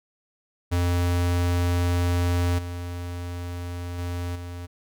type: tone with level steps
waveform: square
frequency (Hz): 87.8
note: F2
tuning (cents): +10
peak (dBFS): -21 / -31 / -28 / -34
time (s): 0.71-4.67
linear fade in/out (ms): 20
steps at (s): 2.58 / 3.98 / 4.35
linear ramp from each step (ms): 10
effects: none